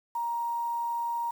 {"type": "tone with quantisation", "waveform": "sine", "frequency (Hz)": 938, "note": "A#5", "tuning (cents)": 11, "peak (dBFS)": -28, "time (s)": [0.15, 1.31], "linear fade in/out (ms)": 5, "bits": 8, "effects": []}